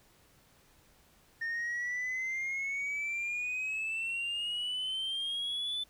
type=exponential sweep; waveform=sine; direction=up; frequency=1820 to 3520 Hz; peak=-30 dBFS; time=1.41-5.84 s; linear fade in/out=10 ms; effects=tanh soft clip ceiling -31 dBFS + pink hiss -64 dBFS RMS until 5.89 s